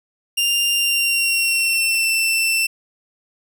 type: tone with pitch glide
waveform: sawtooth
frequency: 2794 to 2679 Hz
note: F7 to E7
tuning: 0 to +27 cents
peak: -13 dBFS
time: 0.37-2.67 s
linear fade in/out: 10 ms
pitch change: -73 cents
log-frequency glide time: 0.73-2.1 s
effects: none